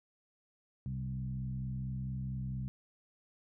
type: tone with frequency modulation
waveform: sine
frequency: 129.2 Hz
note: C3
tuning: 21 cents flat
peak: -35 dBFS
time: 0.86-2.68 s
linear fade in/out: 0 ms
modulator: 64.4 Hz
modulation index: 0.87
effects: none